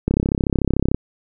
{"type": "click train", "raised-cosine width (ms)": 3, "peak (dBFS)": -4, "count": 30, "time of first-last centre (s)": [0.08, 0.946], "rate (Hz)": 33.5, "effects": []}